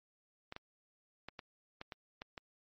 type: clicks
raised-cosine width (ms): 0.3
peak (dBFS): -28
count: 8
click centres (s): 0.524 / 0.564 / 1.286 / 1.392 / 1.814 / 1.922 / 2.219 / 2.378
effects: MP3 32 kbps